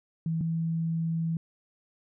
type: tone pair in turn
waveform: sine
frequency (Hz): 162.9 / 164.13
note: E3 / E3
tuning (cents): -20 / -7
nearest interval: unison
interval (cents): 13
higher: second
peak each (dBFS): -26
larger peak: neither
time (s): 0.26-0.41 / 0.41-1.37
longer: second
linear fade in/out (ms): 2
effects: none